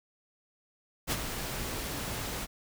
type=noise with ADSR envelope; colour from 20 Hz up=pink; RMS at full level=-28 dBFS; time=1.07-2.47 s; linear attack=45 ms; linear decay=42 ms; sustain=-8 dB; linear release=38 ms; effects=none